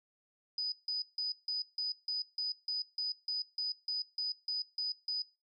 sine tone bursts, 4978 Hz, D#8, in tune, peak -32 dBFS, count 16, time 0.58-5.22 s, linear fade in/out 2 ms, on 140 ms, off 160 ms, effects noise-tail reverb RT60 0.3 s tail -21 dB re dry

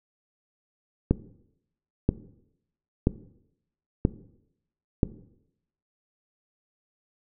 click train, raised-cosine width 3 ms, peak -6 dBFS, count 5, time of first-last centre 1.11-5.032 s, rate 1.02 Hz, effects noise-tail reverb RT60 0.8 s tail -17 dB re dry

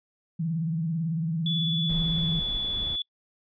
sine tone with vibrato, 163.2 Hz, E3, 17 cents flat, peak -25 dBFS, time 0.39-2.4 s, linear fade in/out 10 ms, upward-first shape sine, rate 18 Hz, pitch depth 100 cents each way
sine tone, 3438 Hz, A7, 41 cents flat, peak -27 dBFS, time 1.46-3.02 s, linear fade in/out 2 ms
brown noise, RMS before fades -36 dBFS, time 1.89-2.96 s, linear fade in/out 5 ms
effects noise-tail reverb RT60 0.1 s tail -25 dB re dry + resampled to 11025 Hz

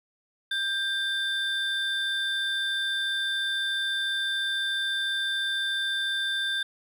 triangle tone pair together, 1586 / 3563 Hz, G6 / A7, +20 / +21 cents, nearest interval octave + major second, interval 1401 cents, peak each -27 dBFS, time 0.51-6.63 s, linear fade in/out 5 ms, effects none

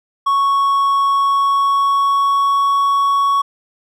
triangle tone with pitch glide, 1108.7 to 1115.8 Hz, C#6 to C#6, 0 to +11 cents, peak -10 dBFS, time 0.26-3.42 s, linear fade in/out 10 ms, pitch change +11 cents, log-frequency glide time 1.08-2.75 s, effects none

